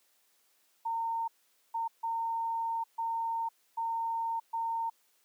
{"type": "tone bursts at uneven times", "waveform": "sine", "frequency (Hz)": 914, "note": "A#5", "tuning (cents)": -34, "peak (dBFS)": -30, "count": 6, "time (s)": [[0.85, 1.28], [1.74, 1.88], [2.03, 2.84], [2.98, 3.49], [3.77, 4.4], [4.53, 4.9]], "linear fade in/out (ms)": 10, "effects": ["white hiss -70 dBFS RMS until 5.24 s", "high-pass 300 Hz 12 dB/octave"]}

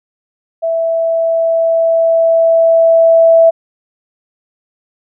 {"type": "tone with level ramp", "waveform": "sine", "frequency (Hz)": 659.3, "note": "E5", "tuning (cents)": 0, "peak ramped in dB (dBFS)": [-12, -3], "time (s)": [0.62, 3.51], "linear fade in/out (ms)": 20, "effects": []}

